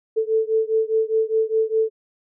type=beating tone pair; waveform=sine; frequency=440 / 444.9 Hz; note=A4 / A4; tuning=0 / +19 cents; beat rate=4.9 Hz; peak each=-20 / -21 dBFS; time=0.16-1.9 s; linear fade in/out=20 ms; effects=none